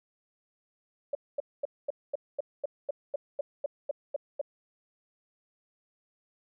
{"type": "tone bursts", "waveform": "sine", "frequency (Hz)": 570, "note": "C#5", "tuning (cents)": 48, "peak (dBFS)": -27, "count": 14, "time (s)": [1.13, 4.414], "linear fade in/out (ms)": 5, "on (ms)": 21, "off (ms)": 230, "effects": []}